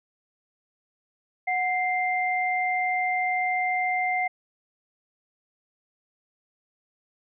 sine tone pair together, 736.2 / 2093 Hz, F#5 / C7, -9 / 0 cents, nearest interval octave + tritone, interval 1809 cents, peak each -25 / -26 dBFS, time 1.47-4.28 s, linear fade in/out 10 ms, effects none

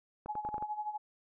clicks, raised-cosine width 1 ms, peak -29 dBFS, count 7, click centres 0.26 / 0.354 / 0.45 / 0.489 / 0.543 / 0.581 / 0.625 s
sine tone with tremolo, 845 Hz, G#5, 30 cents sharp, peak -32 dBFS, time 0.28-0.98 s, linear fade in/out 20 ms, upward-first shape sine, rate 12 Hz, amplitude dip 75%
effects none

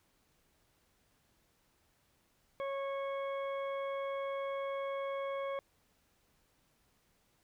harmonic tone, 550 Hz, C#5, 14 cents flat, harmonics 1 / 2 / 3 / 4 / 6, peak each -36 / -42 / -54 / -49 / -57 dBFS, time 2.6-5.59 s, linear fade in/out 0 ms, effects pink hiss -73 dBFS RMS until 7.43 s

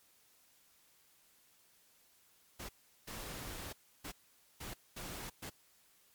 pink noise bursts at uneven times, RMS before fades -45 dBFS, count 6, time 2.59-2.69 / 3.07-3.73 / 4.04-4.12 / 4.6-4.74 / 4.96-5.3 / 5.42-5.5 s, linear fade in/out 10 ms, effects white hiss -68 dBFS RMS until 6.14 s + MP3 96 kbps

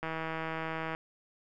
click train, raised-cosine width 0.5 ms, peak -21 dBFS, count 149, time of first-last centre 0.03-0.949 s, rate 161 Hz, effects none

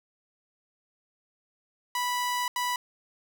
sawtooth tone bursts at uneven times, 985 Hz, B5, 5 cents flat, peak -23 dBFS, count 2, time 1.95-2.48 / 2.56-2.76 s, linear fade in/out 2 ms, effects none

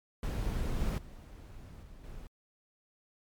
brown noise with level steps, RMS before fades -33 / -31 / -48 / -51 / -46 dBFS, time 0.23-2.27 s, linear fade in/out 2 ms, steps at 0.8 / 0.98 / 1.83 / 2.04 s, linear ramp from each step 2 ms, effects MP3 96 kbps

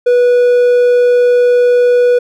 triangle tone, 489.3 Hz, B4, 16 cents flat, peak -4 dBFS, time 0.06-2.19 s, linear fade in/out 10 ms, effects none

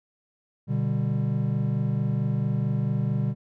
triangle chord, G major, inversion first, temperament just, 122.5 / 147 / 196 Hz, B2 / D3 / G3, -14 / +2 / 0 cents, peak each -24 / -25 / -27 dBFS, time 0.67-3.35 s, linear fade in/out 50 ms, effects none

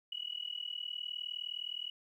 sine tone with amplitude modulation, 2927 Hz, F#7, 19 cents flat, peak -34 dBFS, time 0.12-1.9 s, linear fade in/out 5 ms, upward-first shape sine, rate 39.5 Hz, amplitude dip 95%, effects 12-bit

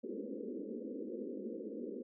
pink band-pass noise, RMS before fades -43 dBFS, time 0.03-2.03 s, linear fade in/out 10 ms, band 210 to 520 Hz, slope 96 dB/octave, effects none

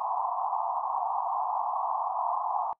pink band-pass noise, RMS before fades -30 dBFS, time 0-2.73 s, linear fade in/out 0 ms, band 710 to 1100 Hz, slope 96 dB/octave, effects noise-tail reverb RT60 0.1 s tail -22 dB re dry

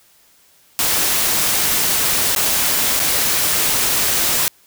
white noise with dropouts, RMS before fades -17 dBFS, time 0.79-4.48 s, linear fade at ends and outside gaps 0 ms, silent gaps 2.35-2.362 / 2.994-3 s, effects white hiss -53 dBFS RMS until 4.66 s

